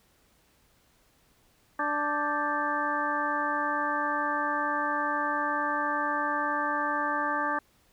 harmonic tone with a mistuned harmonic, 293.7 Hz, D4, in tune, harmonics 1 / 2 / 3 / 4 / 5 / 6, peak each -36 / -36 / -32 / -30 / -33 / -36 dBFS, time 1.79-7.59 s, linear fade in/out 5 ms, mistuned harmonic 5, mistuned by +120 cents, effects pink hiss -65 dBFS RMS until 7.92 s

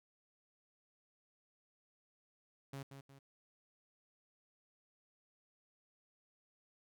sawtooth tone with echo, 137.4 Hz, C#3, 15 cents flat, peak -40 dBFS, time 2.73-2.83 s, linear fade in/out 5 ms, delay 180 ms, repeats 2, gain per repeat -7 dB, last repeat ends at 3.19 s, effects none

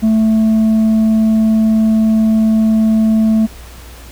triangle tone with tanh clipping, 220 Hz, A3, in tune, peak -9 dBFS, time 0.02-3.47 s, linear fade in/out 20 ms, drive 8 dB, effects added 60 Hz sine -33 dBFS peak until 4.11 s + pink hiss -38 dBFS RMS until 4.11 s

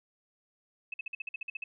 sine tone bursts, 2600 Hz, E7, 24 cents flat, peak -34 dBFS, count 11, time 0.92-1.64 s, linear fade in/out 5 ms, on 20 ms, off 50 ms, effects none

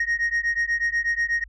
sine beating tone pair, 1864.7 / 1872.9 Hz, A#6 / A#6, 0 / +8 cents, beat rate 8.2 Hz, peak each -22 dBFS, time 0-1.44 s, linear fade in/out 5 ms, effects tanh soft clip ceiling -18 dBFS + added 50 Hz sine -44 dBFS peak until 1.48 s

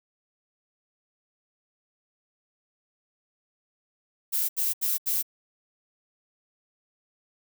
violet noise bursts, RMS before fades -26 dBFS, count 4, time 4.32-5.228 s, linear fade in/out 20 ms, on 170 ms, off 76 ms, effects none

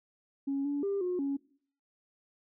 sine tone with pitch steps, 276.3 / 286 / 397.8 / 360.1 / 278.1 Hz, C#4 / D4 / G4 / F#4 / C#4, -6 / -46 / +25 / -47 / +6 cents, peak -28 dBFS, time 0.47-1.37 s, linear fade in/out 10 ms, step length 180 ms, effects noise-tail reverb RT60 0.5 s tail -20 dB re dry + tanh soft clip ceiling -25 dBFS

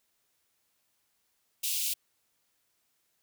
white high-pass noise, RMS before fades -31 dBFS, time 1.63-1.94 s, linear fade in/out 10 ms, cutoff 2500 Hz, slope 48 dB/octave, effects white hiss -75 dBFS RMS until 3.22 s

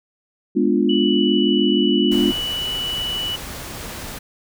sine chord, G# diminished seventh, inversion none, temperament equal with one note detuned, 207.7 / 246.9 / 293.7 / 351 Hz, G#3 / B3 / D4 / F4, 0 / 0 / 0 / +9 cents, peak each -20 dBFS, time 0.55-2.32 s, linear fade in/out 20 ms
sine tone, 2956 Hz, F#7, 2 cents flat, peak -22 dBFS, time 0.89-3.36 s, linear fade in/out 5 ms
pink noise, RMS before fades -32 dBFS, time 2.11-4.19 s, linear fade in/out 10 ms
effects none

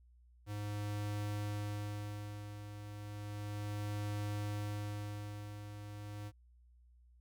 square tone with tremolo, 103.8 Hz, G#2, in tune, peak -37 dBFS, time 0.46-6.32 s, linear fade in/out 50 ms, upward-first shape sine, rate 0.33 Hz, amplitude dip 65%, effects added 60 Hz sine -61 dBFS peak until 7.2 s

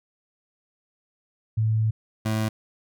sine / 25% pulse tone pair in turn, 110 / 109.3 Hz, A2 / A2, 0 / -11 cents, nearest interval unison, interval 11 cents, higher first, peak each -19 dBFS, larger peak neither, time 1.57-1.91 / 2.25-2.49 s, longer first, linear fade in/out 10 ms, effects none

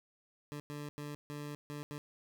20% pulse tone bursts at uneven times, 146.83 Hz, D3, in tune, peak -36 dBFS, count 6, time 0.52-0.6 / 0.7-0.89 / 0.98-1.15 / 1.3-1.55 / 1.7-1.83 / 1.91-1.98 s, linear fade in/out 0 ms, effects none

